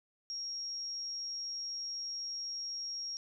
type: tone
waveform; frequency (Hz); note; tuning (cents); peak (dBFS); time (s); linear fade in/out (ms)
sine; 5588; F8; 0; -37; 0.3-3.17; 0
effects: none